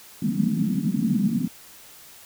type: band-pass noise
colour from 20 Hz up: white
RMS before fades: -23 dBFS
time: 0.22-1.48 s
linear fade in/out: 5 ms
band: 160 to 240 Hz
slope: 48 dB/octave
effects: white hiss -47 dBFS RMS until 2.25 s